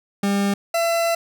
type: tone pair in turn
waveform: 40% pulse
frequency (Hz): 200 / 672.7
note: G3 / E5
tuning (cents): +35 / +35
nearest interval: octave + major sixth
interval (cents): 2100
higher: second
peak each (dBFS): -17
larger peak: neither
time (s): 0.23-0.54 / 0.74-1.15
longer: second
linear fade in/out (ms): 5
effects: none